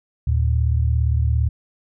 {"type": "tone pair together", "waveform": "sine", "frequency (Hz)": [75.1, 112.6], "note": ["D2", "A2"], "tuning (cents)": [39, 40], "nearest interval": "perfect fifth", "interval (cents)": 701, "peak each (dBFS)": [-17, -20], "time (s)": [0.27, 1.49], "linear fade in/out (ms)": 5, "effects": []}